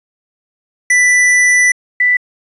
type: tone pair in turn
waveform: square / sine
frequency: 1981 / 1981 Hz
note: B6 / B6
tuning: +5 / +5 cents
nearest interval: unison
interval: 0 cents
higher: neither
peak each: -8 dBFS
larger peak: neither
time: 0.9-1.72 / 2-2.17 s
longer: first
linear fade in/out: 5 ms
effects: resampled to 24000 Hz + 8-bit